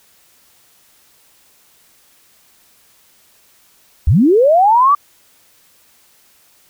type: linear sweep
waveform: sine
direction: up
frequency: 55 to 1185 Hz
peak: -7 dBFS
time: 4.07-4.95 s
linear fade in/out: 5 ms
effects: white hiss -52 dBFS RMS until 6.69 s